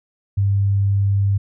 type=tone; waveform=sine; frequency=99.4 Hz; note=G2; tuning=25 cents sharp; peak=-14 dBFS; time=0.37-1.38 s; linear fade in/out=10 ms; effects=none